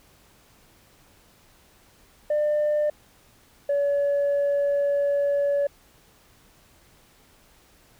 sine tone pair in turn, 598 / 568.6 Hz, D5 / C#5, +31 / +44 cents, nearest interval minor second, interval 87 cents, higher first, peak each -18 dBFS, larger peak neither, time 2.3-2.9 / 3.69-5.67 s, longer second, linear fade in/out 5 ms, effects tanh soft clip ceiling -18 dBFS + pink hiss -57 dBFS RMS until 7.99 s

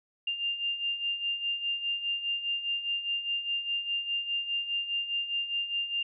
sine beating tone pair, 2794 / 2798.9 Hz, F7 / F7, 0 / +3 cents, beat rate 4.9 Hz, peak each -36 / -30 dBFS, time 0.27-6.03 s, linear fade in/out 5 ms, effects none

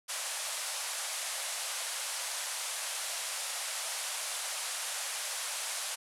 white band-pass noise, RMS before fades -37 dBFS, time 0.08-5.96 s, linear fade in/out 20 ms, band 540 to 11000 Hz, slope 48 dB/octave, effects none

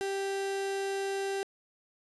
35% pulse tone, 392 Hz, G4, in tune, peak -29 dBFS, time 0.01-1.43 s, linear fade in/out 0 ms, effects resampled to 24000 Hz + 10-bit

